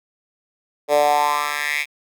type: tone with high-pass filter sweep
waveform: 10% pulse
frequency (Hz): 146.83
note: D3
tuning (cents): 0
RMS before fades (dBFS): -19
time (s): 0.88-1.86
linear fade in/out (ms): 50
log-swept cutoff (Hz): 510 to 2400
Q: 4.3
effects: none